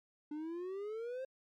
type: exponential sweep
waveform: triangle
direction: up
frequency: 293.7 to 534 Hz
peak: -37 dBFS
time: 0.31-1.25 s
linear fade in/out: 5 ms
effects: MP3 96 kbps